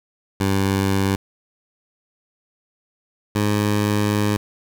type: tone pair in turn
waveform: 15% pulse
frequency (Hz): 97.5 / 103.99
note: G2 / G#2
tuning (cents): -9 / +3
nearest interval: minor second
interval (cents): 112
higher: second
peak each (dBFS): -11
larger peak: neither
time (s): 0.4-1.16 / 3.35-4.37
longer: second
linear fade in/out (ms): 5
effects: none